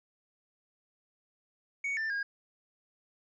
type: tone with pitch steps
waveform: triangle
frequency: 2233 / 1779 / 1629 Hz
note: C#7 / A6 / G#6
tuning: +12 / +19 / -34 cents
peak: -29 dBFS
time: 1.84-2.23 s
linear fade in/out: 5 ms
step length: 130 ms
effects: resampled to 16000 Hz